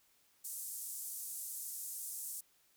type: band-pass noise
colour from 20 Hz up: pink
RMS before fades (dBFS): -44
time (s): 0.44-2.41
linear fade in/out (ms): 10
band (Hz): 7800 to 15000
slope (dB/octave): 24
effects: white hiss -71 dBFS RMS until 2.76 s